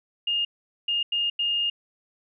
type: tone bursts at uneven times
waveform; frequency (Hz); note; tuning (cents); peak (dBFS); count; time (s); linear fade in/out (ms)
sine; 2833; F7; +24; -22; 4; 0.27-0.45 / 0.88-1.03 / 1.12-1.3 / 1.39-1.7; 5
effects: none